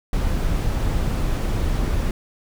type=noise; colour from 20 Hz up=brown; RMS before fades=-21 dBFS; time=0.13-2.11 s; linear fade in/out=2 ms; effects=none